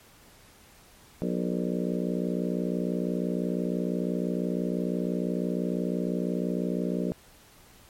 harmonic tone with a mistuned harmonic, 60 Hz, B1, 49 cents flat, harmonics 3 / 4 / 5 / 6 / 7 / 8 / 9 / 10, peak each -30 / -32 / -34 / -36 / -37 / -38 / -39 / -40 dBFS, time 1.22-7.12 s, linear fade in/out 0 ms, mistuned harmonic 7, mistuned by +57 cents, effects pink hiss -55 dBFS RMS until 7.89 s + MP3 64 kbps

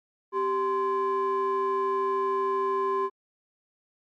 triangle ring-modulated tone, 324.5 Hz, E4, 27 cents flat, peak -19 dBFS, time 0.32-3.1 s, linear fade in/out 50 ms, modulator 715 Hz, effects Opus 48 kbps

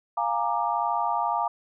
sine chord, Bb dominant seventh, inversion second, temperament equal with one note detuned, 698.5 / 830.6 / 932.3 / 1184.2 Hz, F5 / Ab5 / Bb5 / D6, 0 / 0 / 0 / +14 cents, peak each -29 / -29 / -27 / -30 dBFS, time 0.17-1.48 s, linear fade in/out 5 ms, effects none

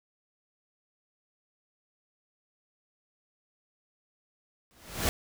pink noise with exponential growth, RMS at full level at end -25 dBFS, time 4.71-5.09 s, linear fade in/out 0 ms, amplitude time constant 81 ms, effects none

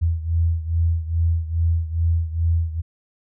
sine beating tone pair, 82.41 / 84.81 Hz, E2 / E2, 0 / +50 cents, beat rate 2.4 Hz, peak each -19 / -23 dBFS, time 0.01-2.82 s, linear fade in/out 20 ms, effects none

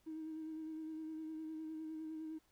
triangle tone with vibrato, 315.7 Hz, D#4, 25 cents sharp, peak -39 dBFS, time 0.06-2.39 s, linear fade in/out 20 ms, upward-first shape sine, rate 9.8 Hz, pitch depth 25 cents each way, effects tanh soft clip ceiling -40 dBFS + pink hiss -75 dBFS RMS until 2.51 s

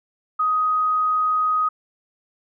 sine tone, 1253 Hz, D#6, 12 cents sharp, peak -17 dBFS, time 0.39-1.69 s, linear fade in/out 10 ms, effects none

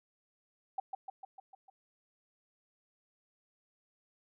sine tone with echo, 771 Hz, G5, 29 cents flat, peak -31 dBFS, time 0.78-0.8 s, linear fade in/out 5 ms, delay 150 ms, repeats 6, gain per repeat -4 dB, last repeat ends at 1.7 s, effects none

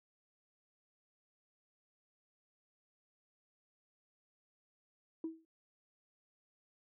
sine tone with exponential decay, 323.9 Hz, E4, 30 cents flat, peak -32 dBFS, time 5.24-5.45 s, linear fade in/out 2 ms, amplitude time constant 45 ms, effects tanh soft clip ceiling -31 dBFS + high-pass 200 Hz 12 dB/octave

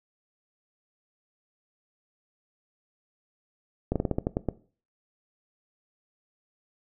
slowing click train, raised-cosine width 2 ms, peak -12 dBFS, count 9, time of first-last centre 3.92-4.487 s, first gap 37 ms, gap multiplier 1.18, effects noise-tail reverb RT60 0.4 s tail -18 dB re dry

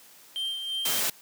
triangle tone with tremolo, 3153 Hz, G7, 9 cents sharp, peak -26 dBFS, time 0.36-1 s, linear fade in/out 0 ms, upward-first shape sine, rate 3 Hz, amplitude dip 45%
white noise, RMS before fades -27 dBFS, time 0.85-1.1 s, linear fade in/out 5 ms
effects white hiss -53 dBFS RMS until 1.21 s + high-pass 150 Hz 12 dB/octave

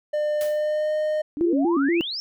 triangle tone with pitch glide, 600 to 613.3 Hz, D5 to D#5, +37 to -25 cents, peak -19 dBFS, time 0.13-1.22 s, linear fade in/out 10 ms, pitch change +38 cents, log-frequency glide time 0.44-0.94 s
white noise with exponential decay, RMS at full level -34 dBFS, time 0.41-0.68 s, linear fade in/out 0 ms, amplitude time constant 57 ms
sine exponential sweep, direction up, 277.1 to 5580 Hz, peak -27 dBFS, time 1.37-2.2 s, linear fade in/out 0 ms
sine tone with vibrato, 307.5 Hz, D#4, 20 cents flat, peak -18 dBFS, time 1.41-2.01 s, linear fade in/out 0 ms, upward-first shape square, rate 4.2 Hz, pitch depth 180 cents each way
effects none

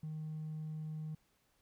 sine tone with hard clipping, 155.56 Hz, D#3, in tune, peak -40 dBFS, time 0.03-1.15 s, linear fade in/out 5 ms, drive 1 dB, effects pink hiss -75 dBFS RMS until 1.61 s

